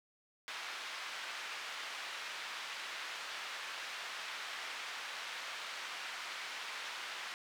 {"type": "band-pass noise", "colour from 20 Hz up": "pink", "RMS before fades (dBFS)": -44, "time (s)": [0.48, 7.34], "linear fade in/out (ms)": 0, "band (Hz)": [1300, 3900], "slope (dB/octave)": 12, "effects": []}